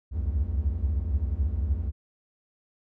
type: tone cluster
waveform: triangle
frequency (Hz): 61.9 / 68.7 / 72.5 / 84.9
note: B1 / C#2 / D2 / F2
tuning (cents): +5 / -15 / -22 / -48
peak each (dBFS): -28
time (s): 0.11-1.92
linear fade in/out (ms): 50
effects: none